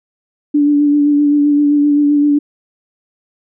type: tone with vibrato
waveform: sine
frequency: 291.3 Hz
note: D4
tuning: 14 cents flat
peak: -8 dBFS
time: 0.54-2.39 s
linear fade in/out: 10 ms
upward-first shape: sine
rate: 7.7 Hz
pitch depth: 21 cents each way
effects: none